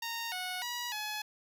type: tone with pitch steps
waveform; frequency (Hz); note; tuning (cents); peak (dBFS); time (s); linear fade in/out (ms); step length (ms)
10% pulse; 925 / 733 / 967 / 848; A#5 / F#5 / B5 / G#5; -14 / -16 / -37 / +36; -27; 0.02-1.22; 5; 300
effects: none